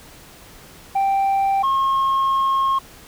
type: tone pair in turn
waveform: sine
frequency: 784 / 1078.9 Hz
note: G5 / C#6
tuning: 0 / -47 cents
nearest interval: tritone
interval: 553 cents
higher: second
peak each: -13 dBFS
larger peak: neither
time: 0.95-1.63 / 1.63-2.79 s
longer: second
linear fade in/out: 10 ms
effects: tanh soft clip ceiling -15 dBFS + pink hiss -44 dBFS RMS until 3.07 s